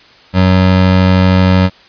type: tone pair together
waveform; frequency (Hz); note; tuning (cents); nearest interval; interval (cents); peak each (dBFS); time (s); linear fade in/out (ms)
square; 93 / 186; F#2 / F#3; +9 / +9; octave; 1200; -10; 0.33-1.7; 50
effects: white hiss -42 dBFS RMS until 1.88 s + resampled to 11025 Hz